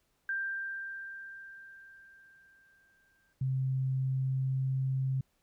sine tone with exponential decay, 1581 Hz, G6, 14 cents sharp, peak -30 dBFS, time 0.29-3.33 s, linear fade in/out 2 ms, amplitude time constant 660 ms
sine tone with pitch glide, 131.8 to 132.56 Hz, C3 to C3, +13 to +23 cents, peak -28 dBFS, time 3.41-5.21 s, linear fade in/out 5 ms, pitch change +10 cents, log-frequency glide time 3.9-4.77 s
effects pink hiss -75 dBFS RMS until 5.42 s

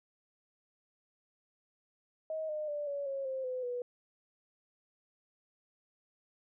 sine tone with pitch steps, 632 / 609.4 / 587.6 / 566.6 / 546.4 / 526.9 / 508 / 489.9 Hz, D#5 / D#5 / D5 / C#5 / C#5 / C5 / B4 / B4, +27 / -36 / +1 / +38 / -25 / +12 / +49 / -14 cents, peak -34 dBFS, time 2.3-3.82 s, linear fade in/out 2 ms, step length 190 ms, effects none

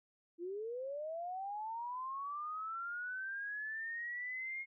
sine linear sweep, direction up, 331.6 to 2156 Hz, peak -39 dBFS, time 0.38-4.66 s, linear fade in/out 50 ms, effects none

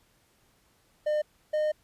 triangle tone pair in turn, 604 / 611 Hz, D5 / D#5, +48 / -32 cents, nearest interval unison, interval 20 cents, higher second, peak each -22 dBFS, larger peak neither, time 1.06-1.22 / 1.53-1.72 s, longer second, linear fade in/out 10 ms, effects pink hiss -66 dBFS RMS until 1.83 s + resampled to 32000 Hz

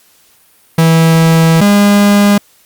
45% pulse tone pair in turn, 163.3 / 203.7 Hz, E3 / G#3, -16 / -33 cents, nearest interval major third, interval 383 cents, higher second, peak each -5 dBFS, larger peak neither, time 0.78-1.61 / 1.61-2.38 s, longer first, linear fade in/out 5 ms, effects white hiss -48 dBFS RMS until 2.65 s + Opus 48 kbps

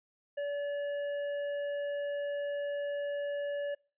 sine tone with tanh clipping, 574 Hz, D5, 40 cents flat, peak -34 dBFS, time 0.37-3.75 s, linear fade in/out 10 ms, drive 10 dB, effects noise-tail reverb RT60 0.4 s tail -26 dB re dry + resampled to 8000 Hz

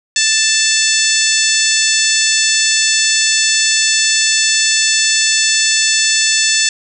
harmonic tone, 882 Hz, A5, 4 cents sharp, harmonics 2 / 3 / 4 / 5 / 6 / 7 / 8 / 9, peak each -19 / -19 / -19 / -19 / -19 / -19 / -19 / -19 dBFS, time 0.16-6.69 s, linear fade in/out 2 ms, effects none

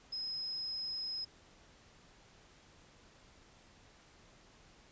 sine tone, 5110 Hz, D#8, 45 cents sharp, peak -37 dBFS, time 0.12-1.25 s, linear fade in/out 10 ms, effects pink hiss -62 dBFS RMS until 4.91 s + resampled to 16000 Hz

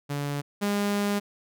sawtooth tone pair in turn, 143.5 / 203.6 Hz, D3 / G#3, -40 / -34 cents, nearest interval tritone, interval 606 cents, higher second, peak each -24 / -20 dBFS, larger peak second, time 0.09-0.42 / 0.61-1.2 s, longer second, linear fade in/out 20 ms, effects none

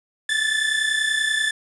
30% pulse tone pair together, 1732.7 / 1763 Hz, A6 / A6, -27 / +3 cents, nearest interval unison, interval 30 cents, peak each -20 dBFS, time 0.29-1.51 s, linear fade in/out 5 ms, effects resampled to 24000 Hz + 7-bit

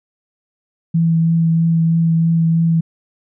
sine tone with vibrato, 164.81 Hz, E3, in tune, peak -11 dBFS, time 0.94-2.81 s, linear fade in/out 10 ms, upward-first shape triangle, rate 3.1 Hz, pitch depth 14 cents each way, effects none

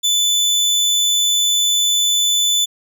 30% pulse tone, 3500 Hz, A7, 10 cents flat, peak -11 dBFS, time 0.03-2.66 s, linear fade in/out 20 ms, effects none

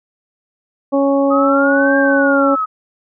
harmonic tone, 277.2 Hz, C#4, in tune, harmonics 1 / 2 / 3 / 4, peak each -14 / -14 / -23 / -25 dBFS, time 0.92-2.56 s, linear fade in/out 20 ms
sine exponential two-way sweep, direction up then down, 1244.5 to 1602 to 1258 Hz, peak -15 dBFS, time 1.3-2.66 s, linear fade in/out 20 ms, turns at 1.98 s
effects none

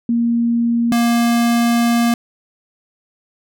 sine / square tone pair in turn, 234.4 / 235.3 Hz, A#3 / A#3, +10 / +16 cents, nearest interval unison, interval 6 cents, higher second, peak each -13 dBFS, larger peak neither, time 0.09-0.92 / 0.92-2.14 s, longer second, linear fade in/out 2 ms, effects none

